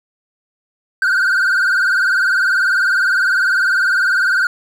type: tone with vibrato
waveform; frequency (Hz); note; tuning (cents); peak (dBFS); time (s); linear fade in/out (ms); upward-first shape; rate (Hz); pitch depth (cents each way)
triangle; 1489; F#6; +11; -10; 1.02-4.47; 2; sine; 20; 99
effects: none